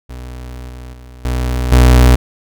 35% pulse tone with level steps, 62 Hz, B1, 7 cents sharp, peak -25 / -27 / -32 / -13 / -3 dBFS, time 0.09-2.16 s, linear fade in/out 10 ms, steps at 0.69 / 0.93 / 1.25 / 1.72 s, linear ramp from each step 2 ms, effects none

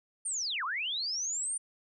sine linear two-way sweep, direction down then up, 9170 to 990 to 9170 Hz, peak -31 dBFS, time 0.25-1.58 s, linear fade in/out 10 ms, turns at 0.64 s, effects none

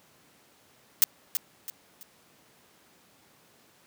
blue noise with echo, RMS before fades -18 dBFS, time 1.02-1.04 s, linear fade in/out 0 ms, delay 330 ms, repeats 3, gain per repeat -9 dB, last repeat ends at 2.03 s, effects pink hiss -60 dBFS RMS until 3.86 s + high-pass 150 Hz 12 dB/octave

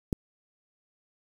click, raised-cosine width 3 ms, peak -14 dBFS, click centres 0.128 s, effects 7-bit

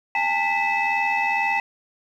sine tone cluster, 810 / 892 / 1985 / 2609 Hz, G#5 / A5 / B6 / E7, -43 / +23 / +8 / -18 cents, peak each -24 dBFS, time 0.15-1.6 s, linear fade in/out 2 ms, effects tanh soft clip ceiling -13 dBFS + 9-bit

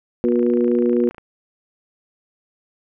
harmonic tone, 120.3 Hz, B2, 45 cents flat, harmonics 2 / 3 / 4, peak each -18 / -18 / -21 dBFS, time 0.24-1.09 s, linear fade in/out 0 ms
click train, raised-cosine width 0.5 ms, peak -24 dBFS, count 27, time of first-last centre 0.25-1.182 s, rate 27.9 Hz
effects none

